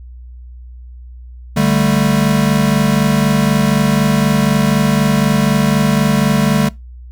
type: chord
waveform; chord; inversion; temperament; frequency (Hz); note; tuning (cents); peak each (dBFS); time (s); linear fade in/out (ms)
square; D suspended fourth; none; equal; 146.83 / 196 / 220; D3 / G3 / A3; 0 / 0 / 0; -16; 1.56-6.69; 10
effects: noise-tail reverb RT60 0.2 s tail -22 dB re dry + added 61 Hz sine -31 dBFS peak until 7.11 s